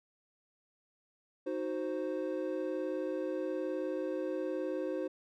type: chord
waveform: triangle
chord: C diminished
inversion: first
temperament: equal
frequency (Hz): 311.1 / 370 / 523.3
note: Eb4 / Gb4 / C5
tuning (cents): 0 / 0 / 0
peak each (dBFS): -36 / -36 / -35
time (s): 1.46-5.08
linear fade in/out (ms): 10
effects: none